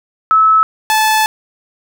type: tone pair in turn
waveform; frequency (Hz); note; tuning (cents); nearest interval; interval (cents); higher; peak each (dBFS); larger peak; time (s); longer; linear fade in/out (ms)
sine / sawtooth; 1300 / 869.4; E6 / A5; -24 / -21; perfect fifth; 697; first; -6; neither; 0.31-0.63 / 0.9-1.26; second; 0
effects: none